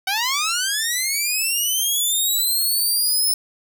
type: linear sweep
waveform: 10% pulse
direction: up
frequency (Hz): 742 to 5274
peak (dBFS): -11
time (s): 0.07-3.34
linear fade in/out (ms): 5
effects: none